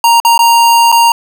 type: tone with dropouts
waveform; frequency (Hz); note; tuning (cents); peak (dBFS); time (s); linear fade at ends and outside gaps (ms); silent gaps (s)
square; 932.3; A#5; 0; -5; 0.04-1.12; 2; 0.201-0.249 / 0.378-0.391 / 0.918-0.924
effects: none